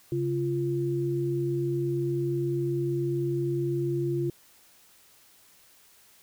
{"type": "tone pair together", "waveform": "sine", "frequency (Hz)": [137.23, 345.8], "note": ["C#3", "F4"], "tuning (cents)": [-17, -17], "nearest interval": "octave + major third", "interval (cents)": 1600, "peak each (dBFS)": [-29, -27], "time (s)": [0.12, 4.3], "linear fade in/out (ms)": 2, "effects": ["white hiss -58 dBFS RMS until 6.22 s"]}